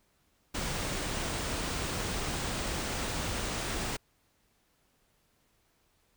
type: band-stop noise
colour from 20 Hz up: pink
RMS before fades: -34 dBFS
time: 0.54-3.97 s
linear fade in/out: 10 ms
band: 10000 to 15000 Hz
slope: 96 dB/octave
effects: pink hiss -71 dBFS RMS until 6.16 s